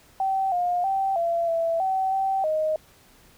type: tone with pitch steps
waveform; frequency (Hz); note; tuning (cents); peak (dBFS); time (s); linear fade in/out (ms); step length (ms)
sine; 771 / 710 / 776 / 678 / 664 / 763 / 773 / 623; G5 / F5 / G5 / E5 / E5 / G5 / G5 / D#5; -29 / +28 / -18 / +49 / +12 / -47 / -24 / +2; -21; 0.2-2.76; 2; 320
effects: pink hiss -55 dBFS RMS until 3.37 s